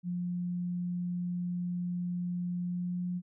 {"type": "tone with pitch glide", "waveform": "sine", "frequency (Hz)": [177, 178.54], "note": ["F3", "F3"], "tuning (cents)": [23, 38], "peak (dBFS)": -31, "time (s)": [0.03, 3.22], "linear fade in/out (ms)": 50, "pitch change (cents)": 15, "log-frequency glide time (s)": [2.62, 3.07], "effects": []}